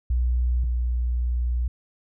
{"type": "tone pair in turn", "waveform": "sine", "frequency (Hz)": [61.1, 60.5], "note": ["B1", "B1"], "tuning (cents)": [-18, -35], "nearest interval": "unison", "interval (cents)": 17, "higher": "first", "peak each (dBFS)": [-19, -21], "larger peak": "first", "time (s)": [[0.1, 0.64], [0.64, 1.68]], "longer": "second", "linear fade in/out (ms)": 5, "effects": []}